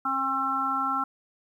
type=harmonic tone; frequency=267.9 Hz; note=C4; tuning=41 cents sharp; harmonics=1 / 3 / 4 / 5; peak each=-35 / -32 / -32 / -26 dBFS; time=0.05-1.04 s; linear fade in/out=5 ms; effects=10-bit